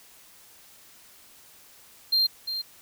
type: tone with echo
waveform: triangle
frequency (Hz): 4184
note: C8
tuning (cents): -1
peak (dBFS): -18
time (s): 2.12-2.27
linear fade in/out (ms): 10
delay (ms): 350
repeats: 1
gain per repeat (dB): -9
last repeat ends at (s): 2.62
effects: white hiss -53 dBFS RMS until 2.81 s